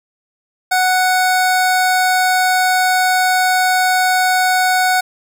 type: tone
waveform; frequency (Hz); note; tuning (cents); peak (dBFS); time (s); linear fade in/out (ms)
25% pulse; 740; F#5; 0; -8; 0.71-5.01; 10
effects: none